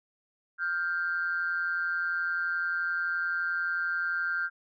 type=tone pair together; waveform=sine; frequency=1400.5 / 1572 Hz; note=F6 / G6; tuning=+4 / +4 cents; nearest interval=major second; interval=200 cents; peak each=-29 / -30 dBFS; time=0.58-4.5 s; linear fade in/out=50 ms; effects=tanh soft clip ceiling -20 dBFS